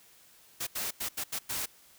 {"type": "noise bursts at uneven times", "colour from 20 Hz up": "white", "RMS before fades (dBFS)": -34, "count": 6, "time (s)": [[0.6, 0.67], [0.75, 0.91], [1, 1.09], [1.17, 1.24], [1.32, 1.39], [1.49, 1.66]], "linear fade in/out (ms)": 10, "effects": ["white hiss -59 dBFS RMS until 1.98 s"]}